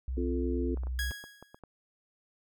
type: tone with pitch glide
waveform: sine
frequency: 63.7 to 62.39 Hz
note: C2 to B1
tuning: -46 to +18 cents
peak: -31 dBFS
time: 0.08-1.11 s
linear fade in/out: 0 ms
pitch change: -36 cents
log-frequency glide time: 0.62-0.99 s
type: chord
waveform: sine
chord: F major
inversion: second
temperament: equal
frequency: 261.6 / 349.2 / 440 Hz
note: C4 / F4 / A4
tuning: 0 / 0 / 0 cents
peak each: -33 / -34 / -38 dBFS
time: 0.17-0.75 s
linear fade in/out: 5 ms
type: clicks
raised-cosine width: 1 ms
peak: -33 dBFS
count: 8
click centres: 0.773 / 0.835 / 0.87 / 1.117 / 1.24 / 1.426 / 1.545 / 1.637 s
type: tone with exponential decay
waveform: sawtooth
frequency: 1656 Hz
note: G#6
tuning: 5 cents flat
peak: -27 dBFS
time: 0.99-1.59 s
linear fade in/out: 1 ms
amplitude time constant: 130 ms
effects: none